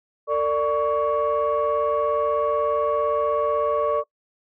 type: tone cluster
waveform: sine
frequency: 454.2 / 590 / 1121 Hz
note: A#4 / D5 / C#6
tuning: -45 / +8 / +19 cents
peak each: -23 / -21 / -23 dBFS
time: 0.27-4.04 s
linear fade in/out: 50 ms
effects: noise-tail reverb RT60 0.1 s tail -22 dB re dry + tanh soft clip ceiling -13 dBFS